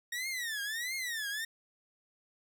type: tone with vibrato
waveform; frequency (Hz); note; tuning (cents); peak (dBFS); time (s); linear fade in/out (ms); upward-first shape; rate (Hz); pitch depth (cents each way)
sawtooth; 1864.7; A#6; 0; -31; 0.12-1.45; 5; triangle; 1.5; 260
effects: none